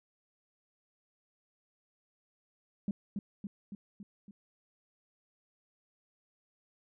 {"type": "tone with echo", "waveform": "sine", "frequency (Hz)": 201.1, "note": "G3", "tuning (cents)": 44, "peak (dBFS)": -28, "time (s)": [2.88, 2.91], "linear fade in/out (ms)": 2, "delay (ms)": 280, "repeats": 5, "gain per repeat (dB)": -4, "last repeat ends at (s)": 4.31, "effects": ["tanh soft clip ceiling -26 dBFS"]}